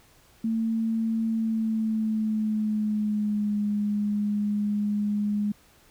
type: tone with pitch glide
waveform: sine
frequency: 224.7 to 207.2 Hz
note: A3 to G#3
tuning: +37 to -4 cents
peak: -23 dBFS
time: 0.44-5.52 s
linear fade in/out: 5 ms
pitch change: -141 cents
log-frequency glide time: 1.27-3.58 s
effects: pink hiss -58 dBFS RMS until 5.9 s